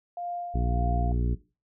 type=tone with tremolo; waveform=sine; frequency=701 Hz; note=F5; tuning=6 cents sharp; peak=-30 dBFS; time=0.17-1.12 s; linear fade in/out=2 ms; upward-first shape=sine; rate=1.7 Hz; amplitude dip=55%
type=harmonic tone; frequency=59.6 Hz; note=A#1; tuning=39 cents sharp; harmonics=1 / 2 / 3 / 4 / 5 / 6 / 7; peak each=-25 / -31 / -35 / -37 / -39 / -41 / -42 dBFS; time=0.54-1.35 s; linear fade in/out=10 ms
effects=noise-tail reverb RT60 0.3 s tail -17 dB re dry